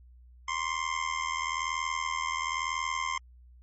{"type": "tone with amplitude modulation", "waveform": "25% pulse", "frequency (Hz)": 1051, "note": "C6", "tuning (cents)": 7, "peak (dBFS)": -22, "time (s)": [0.48, 3.18], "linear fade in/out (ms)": 5, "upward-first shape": "sine", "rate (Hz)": 81, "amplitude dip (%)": 80, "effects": ["added 61 Hz sine -51 dBFS peak until 3.62 s", "MP3 32 kbps"]}